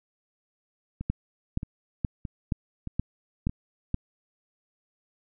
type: two click trains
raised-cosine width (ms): 5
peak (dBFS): -21 / -13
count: 5 / 7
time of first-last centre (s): 1.01-3.494 / 1.1-3.944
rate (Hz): 1.61 / 2.11
effects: none